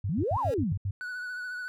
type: tone bursts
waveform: sine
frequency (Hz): 98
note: G2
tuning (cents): 0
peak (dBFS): -27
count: 7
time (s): 0.04-0.91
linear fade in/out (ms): 5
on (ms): 60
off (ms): 75
type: exponential two-way sweep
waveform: sine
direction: up then down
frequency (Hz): 135 to 1108.7 to 135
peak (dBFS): -26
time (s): 0.09-0.73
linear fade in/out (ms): 5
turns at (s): 0.39
type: tone with exponential growth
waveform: 25% pulse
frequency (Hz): 273.3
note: C#4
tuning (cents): -24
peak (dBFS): -34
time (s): 0.11-0.54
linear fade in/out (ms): 1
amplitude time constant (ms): 93
type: tone with vibrato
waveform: triangle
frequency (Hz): 1480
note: F#6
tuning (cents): 0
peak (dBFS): -32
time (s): 1.01-1.68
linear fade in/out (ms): 0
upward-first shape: triangle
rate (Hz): 14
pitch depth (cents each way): 36
effects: none